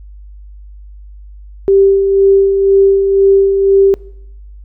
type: tone with tremolo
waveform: sine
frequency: 392 Hz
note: G4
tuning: in tune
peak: -4 dBFS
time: 1.68-3.94 s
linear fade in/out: 0 ms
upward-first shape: sine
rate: 2 Hz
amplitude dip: 45%
effects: noise-tail reverb RT60 0.8 s tail -23 dB re dry + added 50 Hz sine -31 dBFS peak until 4.64 s